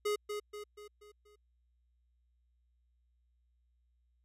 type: tone with echo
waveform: square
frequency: 416.7 Hz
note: G#4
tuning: 6 cents sharp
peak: -31 dBFS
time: 0.05-0.16 s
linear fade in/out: 10 ms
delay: 240 ms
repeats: 5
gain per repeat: -6 dB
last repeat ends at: 1.36 s
effects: added 60 Hz sine -70 dBFS peak until 4.24 s + resampled to 32000 Hz

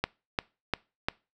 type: click train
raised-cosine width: 0.3 ms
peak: -10 dBFS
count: 4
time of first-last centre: 0.04-1.085 s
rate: 2.87 Hz
effects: noise-tail reverb RT60 0.3 s tail -23 dB re dry

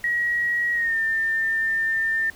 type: tone with pitch glide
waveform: sine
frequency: 1905 to 1798.1 Hz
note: A#6 to A6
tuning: +37 to +37 cents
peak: -20 dBFS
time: 0.04-2.3 s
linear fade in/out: 2 ms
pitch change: -100 cents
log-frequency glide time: 0.73-0.98 s
effects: pink hiss -48 dBFS RMS until 2.35 s

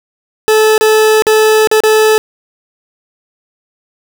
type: tone with dropouts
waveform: 40% pulse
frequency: 434.1 Hz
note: A4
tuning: 23 cents flat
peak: -5 dBFS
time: 0.48-2.18 s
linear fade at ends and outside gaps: 0 ms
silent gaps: 0.779-0.81 / 1.222-1.268 / 1.673-1.714 / 1.804-1.836 s
effects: none

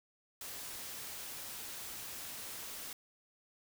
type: noise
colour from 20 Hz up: white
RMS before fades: -45 dBFS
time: 0.41-2.93 s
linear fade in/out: 2 ms
effects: none

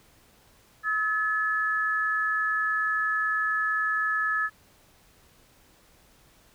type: tone pair together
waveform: sine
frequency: 1287 / 1717.9 Hz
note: E6 / A6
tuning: -42 / -42 cents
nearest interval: perfect fourth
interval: 500 cents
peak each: -28 / -25 dBFS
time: 0.83-4.5 s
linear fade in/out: 50 ms
effects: pink hiss -59 dBFS RMS until 6.54 s

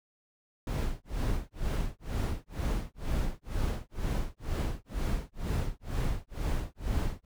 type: noise with tremolo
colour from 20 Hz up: brown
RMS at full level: -28 dBFS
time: 0.67-7.25 s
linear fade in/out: 2 ms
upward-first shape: sine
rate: 2.1 Hz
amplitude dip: 100%
effects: none

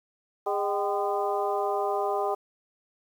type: harmonic tone with a mistuned harmonic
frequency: 204.2 Hz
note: G#3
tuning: 29 cents flat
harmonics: 2 / 3 / 4 / 5 / 6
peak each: -29 / -32 / -29 / -34 / -36 dBFS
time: 0.46-2.35 s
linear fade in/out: 10 ms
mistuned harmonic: 4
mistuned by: -80 cents
effects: 9-bit

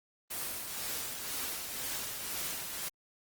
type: noise with tremolo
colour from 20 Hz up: white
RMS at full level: -36 dBFS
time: 0.3-2.89 s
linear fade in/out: 10 ms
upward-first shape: triangle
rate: 2 Hz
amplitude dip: 45%
effects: Opus 24 kbps

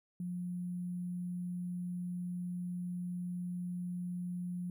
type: tone with sample-and-hold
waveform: sine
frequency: 177.9 Hz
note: F3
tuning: 32 cents sharp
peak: -36 dBFS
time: 0.2-4.7 s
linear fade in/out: 2 ms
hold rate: 11025 Hz
effects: none

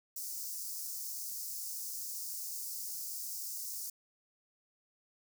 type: high-pass noise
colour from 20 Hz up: white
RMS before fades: -41 dBFS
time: 0.16-3.9 s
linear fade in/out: 5 ms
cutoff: 4900 Hz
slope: 48 dB/octave
effects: none

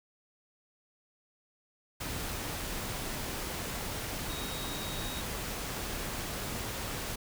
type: tone in noise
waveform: sine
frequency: 3772 Hz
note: A#7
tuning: 20 cents sharp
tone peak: -43 dBFS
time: 4.29-5.21 s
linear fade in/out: 10 ms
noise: pink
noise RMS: -37 dBFS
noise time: 2-7.16 s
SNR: -9 dB
effects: none

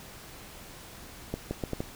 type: accelerating click train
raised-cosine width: 2 ms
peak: -17 dBFS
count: 5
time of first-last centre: 1.34-1.805 s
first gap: 170 ms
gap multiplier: 0.75
effects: pink hiss -47 dBFS RMS until 1.95 s

